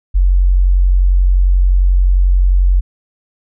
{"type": "tone", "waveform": "sine", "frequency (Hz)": 45.67, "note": "F#1", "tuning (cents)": -22, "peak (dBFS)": -7, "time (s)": [0.14, 2.81], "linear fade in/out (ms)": 20, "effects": []}